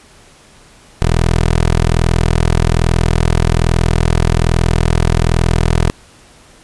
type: tone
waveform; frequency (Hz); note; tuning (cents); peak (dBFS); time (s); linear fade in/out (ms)
15% pulse; 41.2; E1; 0; -4; 1.02-5.9; 0
effects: pink hiss -44 dBFS RMS until 6.63 s + resampled to 24000 Hz